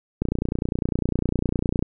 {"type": "click train", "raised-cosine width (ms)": 3, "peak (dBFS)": -9, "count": 49, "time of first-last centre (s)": [0.22, 1.825], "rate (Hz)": 29.9, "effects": []}